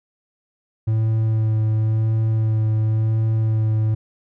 triangle tone with vibrato, 110 Hz, A2, in tune, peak -14 dBFS, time 0.87-3.95 s, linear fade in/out 10 ms, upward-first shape sine, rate 0.94 Hz, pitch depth 15 cents each way, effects none

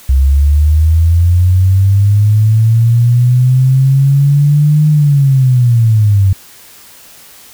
sine linear two-way sweep, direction up then down, 65.2 to 152.7 to 94.1 Hz, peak -5 dBFS, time 0.09-6.33 s, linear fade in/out 5 ms, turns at 4.88 s, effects white hiss -38 dBFS RMS until 7.53 s

